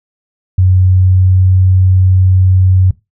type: tone with pitch glide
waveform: sine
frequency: 92.5 to 93.14 Hz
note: F#2 to F#2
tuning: 0 to +12 cents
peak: -5 dBFS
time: 0.58-2.91 s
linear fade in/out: 5 ms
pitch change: +12 cents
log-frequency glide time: 0.8-1.54 s
effects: noise-tail reverb RT60 0.2 s tail -18 dB re dry